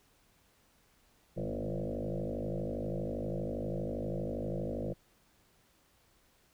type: tone with frequency modulation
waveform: sine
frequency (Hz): 185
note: F#3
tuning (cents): 0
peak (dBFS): -33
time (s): 1.36-4.94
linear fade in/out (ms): 20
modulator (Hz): 52.5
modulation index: 7.9
effects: pink hiss -68 dBFS RMS until 6.53 s